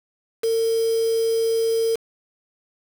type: tone with quantisation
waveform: sine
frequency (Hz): 453.8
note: A#4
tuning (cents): -47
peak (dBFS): -18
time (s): 0.43-1.96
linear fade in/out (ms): 10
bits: 5
effects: none